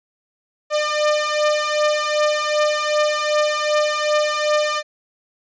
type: beating tone pair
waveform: sawtooth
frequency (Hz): 600 / 602.6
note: D5 / D5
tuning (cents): +37 / +44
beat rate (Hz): 2.6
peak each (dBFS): -17 / -15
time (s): 0.7-4.83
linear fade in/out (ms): 50
effects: resampled to 16000 Hz